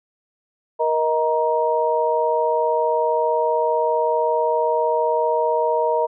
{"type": "tone cluster", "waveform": "sine", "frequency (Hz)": [472.6, 628, 941], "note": ["A#4", "D#5", "A#5"], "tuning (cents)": [24, 16, 16], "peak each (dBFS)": -21, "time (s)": [0.79, 6.07], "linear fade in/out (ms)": 20, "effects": []}